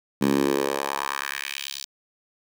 10% pulse tone with high-pass filter sweep, 69.3 Hz, C#2, in tune, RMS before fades -26 dBFS, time 0.21-1.85 s, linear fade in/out 10 ms, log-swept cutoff 200 to 4600 Hz, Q 2, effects none

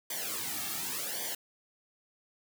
white noise with flanger, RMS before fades -36 dBFS, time 0.1-1.35 s, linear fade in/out 5 ms, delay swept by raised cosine 0.74 to 2.04 ms, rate 0.89 Hz, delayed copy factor -1, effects none

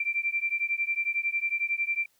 sine beating tone pair, 2349 / 2360 Hz, D7 / D7, 0 / +8 cents, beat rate 11 Hz, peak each -29 dBFS, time 0-2.06 s, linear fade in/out 5 ms, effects white hiss -68 dBFS RMS until 2.19 s

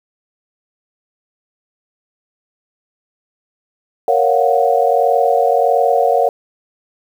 sine chord, Gb major seventh, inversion first, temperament equal, 466.2 / 554.4 / 698.5 / 740 Hz, Bb4 / Db5 / F5 / Gb5, 0 / 0 / 0 / 0 cents, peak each -16 dBFS, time 4.08-6.29 s, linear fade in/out 2 ms, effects 7-bit

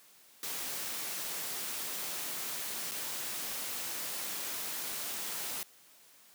white noise with dropouts, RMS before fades -38 dBFS, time 0.43-5.63 s, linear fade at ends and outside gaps 1 ms, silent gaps 2.912-2.918 s, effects white hiss -60 dBFS RMS until 6.34 s + high-pass 150 Hz 12 dB/octave

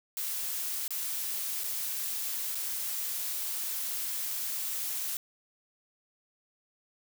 blue noise with dropouts, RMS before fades -34 dBFS, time 0.17-5.17 s, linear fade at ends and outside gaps 1 ms, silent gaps 0.879-0.906 / 1.637-1.641 / 2.547-2.553 s, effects none

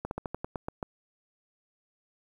slowing click train, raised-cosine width 1 ms, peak -19 dBFS, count 9, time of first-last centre 0.05-0.828 s, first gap 61 ms, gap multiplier 1.13, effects 9-bit

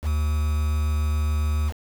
triangle tone with quantisation, 75.6 Hz, D#2, 49 cents flat, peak -18 dBFS, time 0.02-1.73 s, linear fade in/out 50 ms, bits 6, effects none

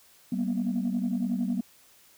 sine tone cluster, 192.1 / 235.2 / 246.1 Hz, G3 / A#3 / B3, -35 / +16 / -6 cents, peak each -29 dBFS, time 0.32-1.61 s, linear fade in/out 5 ms, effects tanh soft clip ceiling -20 dBFS + white hiss -58 dBFS RMS until 2.17 s

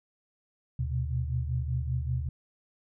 sine tone cluster, 75.5 / 122.3 / 127.5 Hz, D2 / B2 / C3, +48 / -16 / -44 cents, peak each -31 / -32 / -33 dBFS, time 0.79-2.29 s, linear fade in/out 5 ms, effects none

